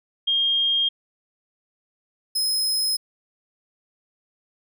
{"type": "tone pair in turn", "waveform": ["sine", "sawtooth"], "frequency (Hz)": [3225, 5119], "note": ["G7", "D#8"], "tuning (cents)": [48, 48], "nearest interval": "minor sixth", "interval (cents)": 800, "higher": "second", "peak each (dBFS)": -18, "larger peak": "neither", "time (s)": [[0.27, 0.89], [2.35, 2.97]], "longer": "neither", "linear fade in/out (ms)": 10, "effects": []}